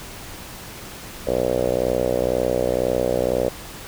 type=tone with low-pass filter; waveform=5% pulse; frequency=62 Hz; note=B1; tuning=7 cents sharp; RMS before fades=-21 dBFS; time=1.27-3.49 s; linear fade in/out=5 ms; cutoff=540 Hz; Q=5.3; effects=pink hiss -37 dBFS RMS until 3.87 s